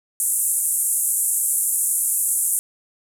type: band-pass noise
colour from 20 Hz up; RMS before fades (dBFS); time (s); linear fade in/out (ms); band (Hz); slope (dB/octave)
white; -21; 0.2-2.59; 0; 7900 to 12000; 48
effects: none